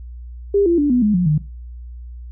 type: tone with pitch steps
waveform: sine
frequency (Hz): 401.4 / 341.5 / 290.5 / 247.1 / 210.2 / 178.8 / 152.1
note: G4 / F4 / D4 / B3 / G#3 / F3 / D#3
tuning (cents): +41 / -39 / -19 / +1 / +21 / +41 / -39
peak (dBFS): -12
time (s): 0.54-1.38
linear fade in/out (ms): 5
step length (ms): 120
effects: noise-tail reverb RT60 0.3 s tail -17 dB re dry + added 60 Hz sine -31 dBFS peak until 2.31 s